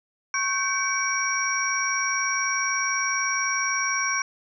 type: tone cluster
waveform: sine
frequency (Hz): 1094 / 1548 / 2271 / 5640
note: C#6 / G6 / C#7 / F8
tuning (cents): -23 / -22 / +41 / +16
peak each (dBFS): -28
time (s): 0.34-4.22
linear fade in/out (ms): 2
effects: none